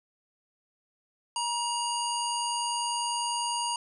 harmonic tone, 950 Hz, A#5, 33 cents sharp, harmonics 1 / 3 / 5 / 7 / 9 / 10, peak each -30 / -35 / -37 / -38 / -40 / -40 dBFS, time 1.36-3.76 s, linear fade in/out 2 ms, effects none

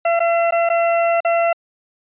40% pulse tone with dropouts, 677 Hz, E5, 46 cents sharp, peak -13 dBFS, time 0.05-1.53 s, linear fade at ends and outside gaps 5 ms, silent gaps 0.194-0.202 / 0.509-0.522 / 0.691-0.699 / 1.205-1.248 s, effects resampled to 8000 Hz

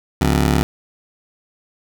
20% pulse ring-modulated tone, 107.4 Hz, A2, 41 cents flat, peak -6 dBFS, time 0.21-0.63 s, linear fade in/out 0 ms, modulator 34.3 Hz, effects none

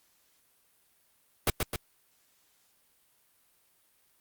pink noise with echo, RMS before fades -24 dBFS, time 1.47-1.5 s, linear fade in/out 2 ms, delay 130 ms, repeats 2, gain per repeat -4 dB, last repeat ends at 1.76 s, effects white hiss -68 dBFS RMS until 4.2 s + Opus 48 kbps

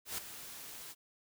white noise with ADSR envelope, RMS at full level -37 dBFS, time 0.05-0.95 s, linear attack 130 ms, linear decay 8 ms, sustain -11 dB, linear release 40 ms, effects none

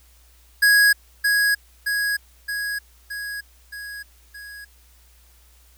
square tone with echo, 1659 Hz, G#6, 2 cents flat, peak -13 dBFS, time 0.62-0.93 s, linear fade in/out 10 ms, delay 620 ms, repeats 6, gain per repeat -4 dB, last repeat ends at 4.65 s, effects added 60 Hz sine -52 dBFS peak until 5.77 s + white hiss -57 dBFS RMS until 5.77 s

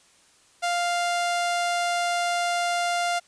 sawtooth tone, 698.5 Hz, F5, in tune, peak -19 dBFS, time 0.62-3.2 s, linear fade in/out 20 ms, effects white hiss -58 dBFS RMS until 3.27 s + resampled to 22050 Hz

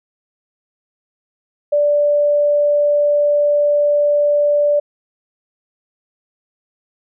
sine tone, 585 Hz, D5, 7 cents flat, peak -11 dBFS, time 1.72-4.8 s, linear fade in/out 10 ms, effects none

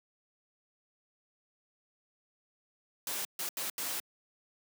white noise bursts at uneven times, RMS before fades -36 dBFS, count 4, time 3.07-3.25 / 3.39-3.49 / 3.57-3.7 / 3.78-4 s, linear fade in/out 2 ms, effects high-pass 200 Hz 12 dB/octave

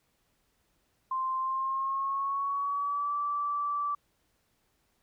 sine tone with pitch glide, 1046.5 to 1161.2 Hz, C6 to D6, 0 to -20 cents, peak -28 dBFS, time 1.11-3.95 s, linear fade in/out 5 ms, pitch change +180 cents, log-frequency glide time 1.37-3.14 s, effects pink hiss -73 dBFS RMS until 5.02 s

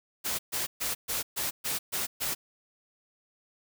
white noise bursts, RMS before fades -31 dBFS, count 8, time 0.24-2.35 s, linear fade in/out 20 ms, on 150 ms, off 130 ms, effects none

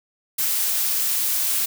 blue noise, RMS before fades -22 dBFS, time 0.38-1.66 s, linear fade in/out 10 ms, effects none

